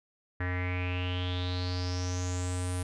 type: tone with low-pass filter sweep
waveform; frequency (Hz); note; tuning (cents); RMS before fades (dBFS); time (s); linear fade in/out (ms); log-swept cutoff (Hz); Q
square; 90.2; F#2; -44; -32; 0.4-2.83; 5; 1800 to 10000; 7.4
effects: none